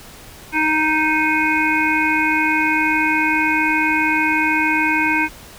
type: harmonic tone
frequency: 311.1 Hz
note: D#4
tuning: in tune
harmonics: 1 / 3 / 5 / 7 / 8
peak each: -21 / -21 / -21 / -21 / -21 dBFS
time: 0.52-5.29 s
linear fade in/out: 50 ms
effects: pink hiss -40 dBFS RMS until 5.58 s